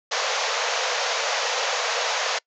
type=band-pass noise; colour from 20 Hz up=pink; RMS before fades=-25 dBFS; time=0.11-2.39 s; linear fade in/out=10 ms; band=460 to 6900 Hz; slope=96 dB/octave; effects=noise-tail reverb RT60 0.1 s tail -25 dB re dry